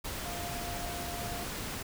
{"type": "tone in noise", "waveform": "sine", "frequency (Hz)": 698.5, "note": "F5", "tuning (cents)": 0, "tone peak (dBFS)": -41, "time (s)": [0.25, 1.44], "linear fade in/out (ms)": 10, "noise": "pink", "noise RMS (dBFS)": -38, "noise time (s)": [0.04, 1.83], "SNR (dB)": -6, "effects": []}